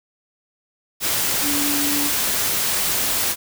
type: tone in noise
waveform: sine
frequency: 288.6 Hz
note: D4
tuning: 30 cents flat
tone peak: -24 dBFS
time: 1.41-2.11 s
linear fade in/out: 50 ms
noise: white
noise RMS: -21 dBFS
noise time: 1-3.36 s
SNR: -6 dB
effects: none